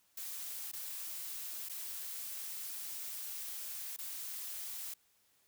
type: noise with dropouts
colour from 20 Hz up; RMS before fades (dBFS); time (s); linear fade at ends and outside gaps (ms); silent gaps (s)
blue; -43; 0.17-4.94; 5; 0.716-0.732 / 1.688-1.695 / 3.965-3.986
effects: white hiss -72 dBFS RMS until 5.47 s